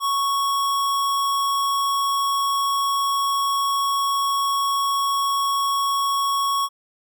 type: tone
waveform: square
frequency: 1108.7 Hz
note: C#6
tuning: in tune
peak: -20 dBFS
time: 0-6.69 s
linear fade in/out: 50 ms
effects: none